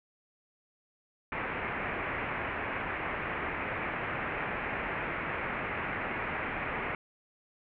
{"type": "low-pass noise", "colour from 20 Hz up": "white", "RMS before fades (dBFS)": -35, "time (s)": [1.32, 6.95], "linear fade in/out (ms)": 2, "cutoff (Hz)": 2400, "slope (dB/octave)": 48, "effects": []}